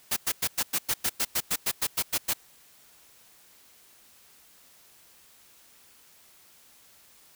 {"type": "noise bursts", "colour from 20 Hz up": "white", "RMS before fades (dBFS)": -26, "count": 15, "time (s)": [0.11, 2.336], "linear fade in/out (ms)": 10, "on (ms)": 56, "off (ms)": 99, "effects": ["white hiss -57 dBFS RMS until 7.35 s"]}